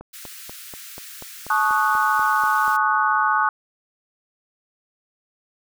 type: click train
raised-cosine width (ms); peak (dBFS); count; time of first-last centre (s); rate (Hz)
1; -23; 12; 0.01-2.68; 4.12
type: high-pass noise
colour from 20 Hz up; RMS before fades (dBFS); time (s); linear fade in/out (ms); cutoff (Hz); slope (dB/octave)
white; -39; 0.13-2.77; 10; 1300; 48
type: chord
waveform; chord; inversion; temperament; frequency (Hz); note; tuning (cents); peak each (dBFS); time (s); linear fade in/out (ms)
sine; D# half-diminished seventh; second; equal with one note detuned; 863.4 / 1108.7 / 1244.5 / 1480; A5 / C#6 / D#6 / F#6; -33 / 0 / 0 / 0; -22; 1.5-3.49; 2
effects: none